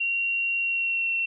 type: tone with pitch glide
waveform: sine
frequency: 2751 to 2715 Hz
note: F7 to F7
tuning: -27 to -50 cents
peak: -23 dBFS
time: 0-1.26 s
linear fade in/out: 10 ms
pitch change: -23 cents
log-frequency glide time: 0.58-1.12 s
effects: none